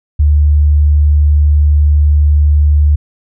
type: tone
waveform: sine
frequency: 74 Hz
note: D2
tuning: 14 cents sharp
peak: -5 dBFS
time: 0.19-2.96 s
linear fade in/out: 10 ms
effects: none